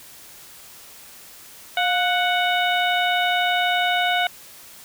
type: harmonic tone with a mistuned harmonic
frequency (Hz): 740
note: F#5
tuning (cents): 0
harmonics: 1 / 2 / 3 / 4 / 5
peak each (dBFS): -21 / -24 / -26 / -27 / -28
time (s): 1.77-4.27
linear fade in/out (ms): 2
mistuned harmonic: 1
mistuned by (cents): -67
effects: white hiss -44 dBFS RMS until 4.84 s